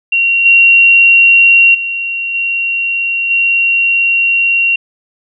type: tone with level steps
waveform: sine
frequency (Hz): 2749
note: F7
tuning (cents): -28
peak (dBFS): -8 / -3 / -15 / -12 / -8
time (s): 0.12-4.76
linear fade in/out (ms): 5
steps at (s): 0.45 / 1.74 / 2.34 / 3.3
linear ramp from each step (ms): 10
effects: none